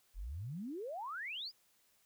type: exponential sweep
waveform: sine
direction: up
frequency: 38.18 to 5210 Hz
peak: -40 dBFS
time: 0.14-1.52 s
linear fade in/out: 50 ms
effects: white hiss -72 dBFS RMS until 2.05 s